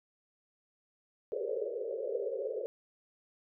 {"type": "band-pass noise", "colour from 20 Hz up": "white", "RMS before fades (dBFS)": -36, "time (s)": [1.32, 2.66], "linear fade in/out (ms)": 0, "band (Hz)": [390, 570], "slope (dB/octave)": 96, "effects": []}